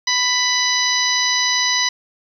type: harmonic tone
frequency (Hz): 993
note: B5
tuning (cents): +9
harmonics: 1 / 2 / 3 / 4 / 5 / 6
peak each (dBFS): -25 / -21 / -26 / -21 / -22 / -23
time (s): 0.07-1.89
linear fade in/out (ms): 5
effects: 8-bit